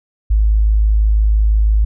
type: tone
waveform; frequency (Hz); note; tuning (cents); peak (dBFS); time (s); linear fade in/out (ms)
sine; 53; G#1; +36; -9; 0.3-1.85; 10
effects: none